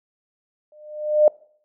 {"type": "tone with exponential growth", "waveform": "sine", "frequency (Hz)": 604, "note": "D5", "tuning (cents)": 48, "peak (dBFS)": -8, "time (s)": [0.72, 1.28], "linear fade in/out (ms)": 2, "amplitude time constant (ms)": 120, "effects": ["noise-tail reverb RT60 0.6 s tail -24 dB re dry"]}